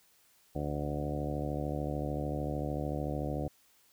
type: harmonic tone with a mistuned harmonic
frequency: 73.42 Hz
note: D2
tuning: in tune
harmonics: 1 / 2 / 3 / 4 / 5 / 6 / 7 / 8 / 9 / 10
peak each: -39 / -37 / -43 / -39 / -44 / -47 / -41 / -42 / -49 / -44 dBFS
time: 0.55-3.48 s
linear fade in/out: 5 ms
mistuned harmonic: 1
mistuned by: -20 cents
effects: white hiss -66 dBFS RMS until 3.92 s